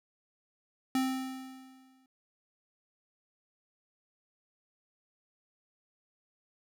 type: tone with exponential decay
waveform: square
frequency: 261.6 Hz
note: C4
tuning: in tune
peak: -26 dBFS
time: 0.95-2.06 s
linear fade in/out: 2 ms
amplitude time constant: 240 ms
effects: none